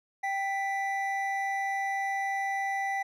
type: tone pair together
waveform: triangle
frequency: 784 / 1979.4 Hz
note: G5 / B6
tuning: 0 / +3 cents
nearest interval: octave + major third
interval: 1603 cents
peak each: -28 / -31 dBFS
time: 0.23-3.03 s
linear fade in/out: 10 ms
effects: none